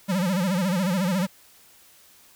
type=tone with vibrato; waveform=square; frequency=185 Hz; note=F#3; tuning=in tune; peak=-22 dBFS; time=0.08-1.27 s; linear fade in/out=20 ms; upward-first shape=sine; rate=14 Hz; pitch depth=140 cents each way; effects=white hiss -54 dBFS RMS until 2.35 s